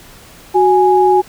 sine tone pair together, 370 / 830.6 Hz, F#4 / G#5, 0 / 0 cents, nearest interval octave + major second, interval 1400 cents, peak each -10 dBFS, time 0.54-1.22 s, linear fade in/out 20 ms, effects pink hiss -40 dBFS RMS until 1.28 s

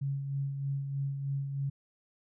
sine tone with tremolo, 138.59 Hz, C#3, in tune, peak -29 dBFS, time 0.01-1.7 s, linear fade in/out 10 ms, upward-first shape sine, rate 3.2 Hz, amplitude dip 45%, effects none

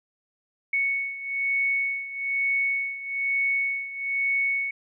sine beating tone pair, 2217 / 2218.1 Hz, C#7 / C#7, 0 / 0 cents, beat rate 1.1 Hz, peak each -25 / -29 dBFS, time 0.73-4.71 s, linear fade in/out 5 ms, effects none

